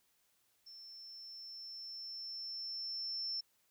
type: tone with level ramp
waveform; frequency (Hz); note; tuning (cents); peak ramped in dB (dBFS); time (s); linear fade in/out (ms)
sine; 5360; E8; +28; -51 to -36; 0.66-3.41; 10
effects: white hiss -75 dBFS RMS until 3.7 s